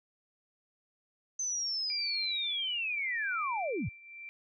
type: linear sweep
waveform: sine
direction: down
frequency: 6200 to 70.7 Hz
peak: -31 dBFS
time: 1.39-3.89 s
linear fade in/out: 5 ms
type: tone with tremolo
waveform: sine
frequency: 2349 Hz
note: D7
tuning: in tune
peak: -36 dBFS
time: 1.9-4.29 s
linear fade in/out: 0 ms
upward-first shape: triangle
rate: 0.83 Hz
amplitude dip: 85%
effects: none